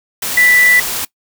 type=tone in noise; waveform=sine; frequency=1975.5 Hz; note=B6; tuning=in tune; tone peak=-7 dBFS; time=0.37-0.8 s; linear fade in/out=5 ms; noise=white; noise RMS=-20 dBFS; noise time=0.22-1.05 s; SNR=+10 dB; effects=noise-tail reverb RT60 0.1 s tail -21 dB re dry